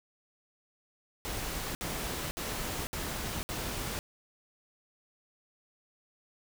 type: noise bursts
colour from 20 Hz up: pink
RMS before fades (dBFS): -36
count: 5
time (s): 1.25-3.99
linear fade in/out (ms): 0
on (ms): 500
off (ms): 60
effects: none